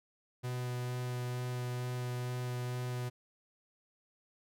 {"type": "tone with vibrato", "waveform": "45% pulse", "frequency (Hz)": 124.2, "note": "B2", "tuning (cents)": 10, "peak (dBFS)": -35, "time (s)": [0.43, 3.1], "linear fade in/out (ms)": 20, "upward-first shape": "sine", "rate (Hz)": 2.2, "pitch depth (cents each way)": 9, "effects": []}